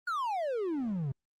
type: exponential sweep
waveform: triangle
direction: down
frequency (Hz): 1480 to 127.3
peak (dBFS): -28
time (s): 0.07-1.12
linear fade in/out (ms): 5
effects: Opus 24 kbps